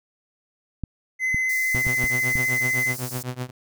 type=clicks; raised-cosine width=5 ms; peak=-16 dBFS; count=6; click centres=0.837 / 1.345 / 1.748 / 1.868 / 2.041 / 2.355 s
type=tone with vibrato; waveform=triangle; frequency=2043 Hz; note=C7; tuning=42 cents flat; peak=-19 dBFS; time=1.19-2.95 s; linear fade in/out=50 ms; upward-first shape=sine; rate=15 Hz; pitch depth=9 cents each way
type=high-pass noise; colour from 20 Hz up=white; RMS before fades=-35 dBFS; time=1.49-3.23 s; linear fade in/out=5 ms; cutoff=4500 Hz; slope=48 dB/octave
type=tone with tremolo; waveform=sawtooth; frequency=125.8 Hz; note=B2; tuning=32 cents sharp; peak=-21 dBFS; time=1.74-3.51 s; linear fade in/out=10 ms; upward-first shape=triangle; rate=7.9 Hz; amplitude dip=100%
effects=none